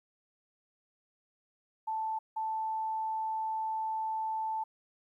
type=tone bursts at uneven times; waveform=sine; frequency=880 Hz; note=A5; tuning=in tune; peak=-31 dBFS; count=2; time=1.87-2.19 / 2.36-4.64 s; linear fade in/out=10 ms; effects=12-bit